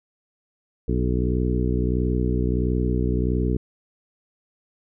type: harmonic tone with a mistuned harmonic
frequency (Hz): 61.5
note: B1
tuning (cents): -7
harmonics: 1 / 2 / 3 / 4 / 5 / 6 / 7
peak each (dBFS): -23 / -26 / -28 / -29 / -30 / -31 / -31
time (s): 0.88-3.57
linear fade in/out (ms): 5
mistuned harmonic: 7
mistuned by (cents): +15
effects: none